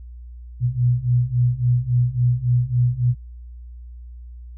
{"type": "beating tone pair", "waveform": "sine", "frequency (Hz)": [120.8, 124.4], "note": ["B2", "B2"], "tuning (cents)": [-38, 13], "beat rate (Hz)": 3.6, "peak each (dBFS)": [-20, -18], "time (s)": [0.6, 3.15], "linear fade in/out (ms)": 50, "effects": ["added 60 Hz sine -35 dBFS peak until 4.57 s"]}